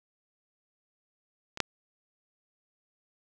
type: clicks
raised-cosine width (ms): 0.2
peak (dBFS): -21 / -7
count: 2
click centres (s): 1.574 / 1.603
effects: none